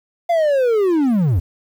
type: linear sweep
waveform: triangle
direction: down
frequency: 698.5 to 73.42 Hz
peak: -11 dBFS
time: 0.29-1.4 s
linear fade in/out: 10 ms
effects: 8-bit